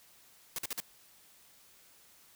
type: noise bursts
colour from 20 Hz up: white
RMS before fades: -36 dBFS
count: 4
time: 0.56-0.802 s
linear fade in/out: 2 ms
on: 26 ms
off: 46 ms
effects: white hiss -61 dBFS RMS until 2.35 s